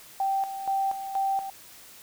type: tone with tremolo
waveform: sine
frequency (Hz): 780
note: G5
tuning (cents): -9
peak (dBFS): -23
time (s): 0.2-1.5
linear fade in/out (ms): 2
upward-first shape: square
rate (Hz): 2.1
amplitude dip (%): 65
effects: white hiss -49 dBFS RMS until 2.02 s